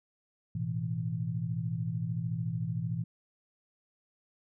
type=chord; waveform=sine; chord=A suspended second; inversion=none; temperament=equal; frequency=110 / 123.47 / 164.81 Hz; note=A2 / B2 / E3; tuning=0 / 0 / 0 cents; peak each=-36 / -35 / -34 dBFS; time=0.55-3.04 s; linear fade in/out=5 ms; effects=none